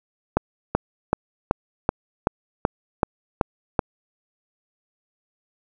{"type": "click train", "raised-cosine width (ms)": 1, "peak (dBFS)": -3, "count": 10, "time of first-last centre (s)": [0.37, 3.792], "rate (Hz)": 2.63, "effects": []}